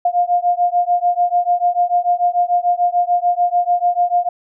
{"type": "beating tone pair", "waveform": "sine", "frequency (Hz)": [703, 709.8], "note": ["F5", "F5"], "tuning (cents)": [11, 28], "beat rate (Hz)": 6.8, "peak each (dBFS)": -16, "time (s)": [0.05, 4.29], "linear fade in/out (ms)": 5, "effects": []}